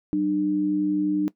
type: tone pair together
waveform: sine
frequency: 190 / 301.6 Hz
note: F#3 / D4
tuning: +46 / +46 cents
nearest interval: minor sixth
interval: 800 cents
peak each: -29 / -20 dBFS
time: 0.13-1.28 s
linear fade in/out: 0 ms
effects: noise-tail reverb RT60 0.1 s tail -18 dB re dry